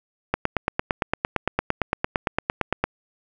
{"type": "click train", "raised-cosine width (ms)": 0.5, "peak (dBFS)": -5, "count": 23, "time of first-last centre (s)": [0.34, 2.84], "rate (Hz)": 8.8, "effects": []}